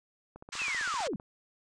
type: click train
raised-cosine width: 1 ms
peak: -33 dBFS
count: 14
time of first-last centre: 0.36-1.199 s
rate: 15.5 Hz
type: band-pass noise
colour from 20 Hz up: pink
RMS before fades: -39 dBFS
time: 0.52-1.08 s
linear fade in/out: 10 ms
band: 1000 to 8000 Hz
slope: 48 dB/octave
type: linear sweep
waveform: sine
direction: down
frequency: 2722 to 155.5 Hz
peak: -31 dBFS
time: 0.59-1.16 s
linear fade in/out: 2 ms
effects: none